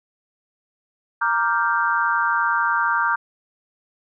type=chord; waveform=sine; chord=G minor seventh; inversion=first; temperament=equal; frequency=932.3 / 1174.7 / 1396.9 / 1568 Hz; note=Bb5 / D6 / F6 / G6; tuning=0 / 0 / 0 / 0 cents; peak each=-23 dBFS; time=1.21-3.16 s; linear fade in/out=10 ms; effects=none